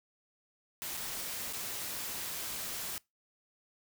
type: noise with dropouts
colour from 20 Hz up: white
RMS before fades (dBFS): -39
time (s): 0.82-2.98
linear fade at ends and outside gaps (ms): 0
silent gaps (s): 0.97-0.974 / 1.527-1.533
effects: noise-tail reverb RT60 0.2 s tail -23 dB re dry